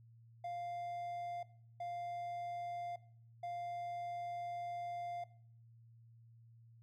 triangle tone bursts at uneven times, 698.5 Hz, F5, in tune, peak -38 dBFS, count 3, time 0.44-1.43 / 1.8-2.96 / 3.43-5.24 s, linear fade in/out 5 ms, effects noise-tail reverb RT60 0.6 s tail -20 dB re dry + added 115 Hz sine -59 dBFS peak until 6.82 s

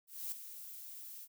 violet noise with ADSR envelope, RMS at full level -39 dBFS, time 0.07-1.28 s, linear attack 250 ms, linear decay 6 ms, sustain -10 dB, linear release 53 ms, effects none

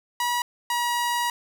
sawtooth tone pair in turn, 967 / 959.2 Hz, B5 / A#5, -37 / +49 cents, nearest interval unison, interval 14 cents, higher first, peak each -19 dBFS, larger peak neither, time 0.2-0.42 / 0.7-1.3 s, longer second, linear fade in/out 2 ms, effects none

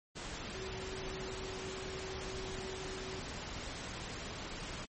sine tone in noise, 378.4 Hz, F#4, 39 cents sharp, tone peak -44 dBFS, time 0.53-3.21 s, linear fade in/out 20 ms, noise pink, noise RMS -43 dBFS, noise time 0.15-4.86 s, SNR -4 dB, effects MP3 32 kbps

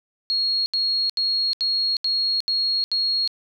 sine tone bursts, 4297 Hz, C8, 45 cents sharp, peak -19 dBFS, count 7, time 0.3-3.276 s, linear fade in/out 0 ms, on 360 ms, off 76 ms, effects none

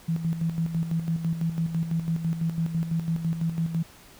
sine tone with tremolo, 164.81 Hz, E3, in tune, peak -22 dBFS, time 0.08-3.83 s, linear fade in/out 10 ms, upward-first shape square, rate 6 Hz, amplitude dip 60%, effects pink hiss -51 dBFS RMS until 4.19 s

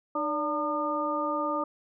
harmonic tone with a mistuned harmonic, 303.1 Hz, D#4, 45 cents flat, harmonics 1 / 2 / 3 / 4, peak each -33 / -32 / -34 / -30 dBFS, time 0.15-1.64 s, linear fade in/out 5 ms, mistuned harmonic 2, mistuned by -75 cents, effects none

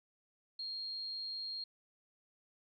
sine tone, 4235 Hz, C8, 20 cents sharp, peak -39 dBFS, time 0.59-1.64 s, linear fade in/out 5 ms, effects none

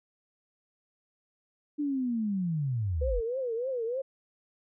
sine linear sweep, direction down, 300 to 36.67 Hz, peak -27 dBFS, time 1.78-3.21 s, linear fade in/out 20 ms
sine tone with vibrato, 490.2 Hz, B4, 13 cents flat, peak -29 dBFS, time 3.01-4.02 s, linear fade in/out 10 ms, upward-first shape triangle, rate 3.3 Hz, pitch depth 180 cents each way
effects none

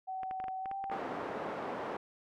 sine tone with pitch glide, 756 to 781.8 Hz, F#5 to G5, +37 to -5 cents, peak -36 dBFS, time 0.07-0.98 s, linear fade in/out 20 ms, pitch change +58 cents, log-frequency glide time 0.61-0.72 s
clicks, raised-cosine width 0.5 ms, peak -30 dBFS, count 9, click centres 0.233 / 0.311 / 0.401 / 0.441 / 0.483 / 0.658 / 0.714 / 0.841 / 0.899 s
pink band-pass noise, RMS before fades -39 dBFS, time 0.91-1.97 s, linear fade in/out 5 ms, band 350 to 1100 Hz, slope 12 dB/octave
effects none

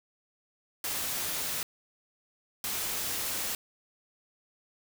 white noise bursts at uneven times, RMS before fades -33 dBFS, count 2, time 0.84-1.63 / 2.64-3.55 s, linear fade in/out 2 ms, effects none

